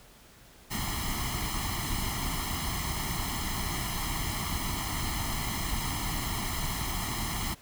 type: noise with comb filter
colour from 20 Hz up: pink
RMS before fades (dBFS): -32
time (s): 0.7-7.55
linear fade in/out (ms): 20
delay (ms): 0.97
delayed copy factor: +0.9
effects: pink hiss -55 dBFS RMS until 7.61 s